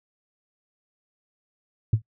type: tone with exponential decay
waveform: sine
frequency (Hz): 110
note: A2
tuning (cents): 0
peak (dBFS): -11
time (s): 1.93-2.02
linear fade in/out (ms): 5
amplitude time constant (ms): 18
effects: noise-tail reverb RT60 0.1 s tail -26 dB re dry + tanh soft clip ceiling -11 dBFS